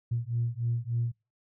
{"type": "beating tone pair", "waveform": "sine", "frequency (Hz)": [116.3, 119.7], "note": ["A#2", "A#2"], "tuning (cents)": [-4, 46], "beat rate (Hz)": 3.4, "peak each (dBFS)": -30, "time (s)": [0.11, 1.12], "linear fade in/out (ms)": 10, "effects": ["noise-tail reverb RT60 0.3 s tail -25 dB re dry", "tanh soft clip ceiling -20 dBFS"]}